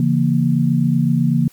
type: chord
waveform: sine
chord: A# diminished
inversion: first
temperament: just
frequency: 139.85 / 167.82 / 233.1 Hz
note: C#3 / E3 / A#3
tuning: +16 / +31 / 0 cents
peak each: -17 dBFS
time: 0-1.48 s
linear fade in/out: 2 ms
effects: white hiss -51 dBFS RMS until 1.52 s + MP3 96 kbps